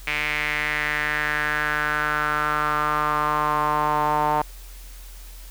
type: tone with band-pass filter sweep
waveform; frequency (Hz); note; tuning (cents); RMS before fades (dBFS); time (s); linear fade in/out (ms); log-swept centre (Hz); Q
sawtooth; 150.4; D3; +42; -23; 0.07-4.42; 5; 2300 to 880; 4.4
effects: added 43 Hz sine -38 dBFS peak until 5.5 s + white hiss -47 dBFS RMS until 5.5 s